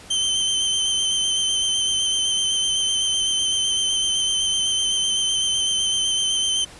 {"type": "tone with vibrato", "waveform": "sawtooth", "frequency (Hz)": 3100, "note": "G7", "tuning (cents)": -20, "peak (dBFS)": -16, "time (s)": [0.1, 6.65], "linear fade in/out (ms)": 10, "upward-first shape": "square", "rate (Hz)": 7.9, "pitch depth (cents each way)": 18, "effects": ["pink hiss -43 dBFS RMS until 6.79 s", "resampled to 24000 Hz"]}